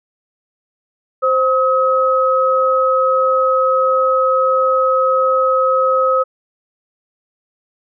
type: tone pair together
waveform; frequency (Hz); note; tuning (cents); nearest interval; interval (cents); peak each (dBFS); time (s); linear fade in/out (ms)
sine; 523.3 / 1275.2; C5 / D#6; 0 / +42; octave + minor third; 1542; -14; 1.22-6.24; 20
effects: none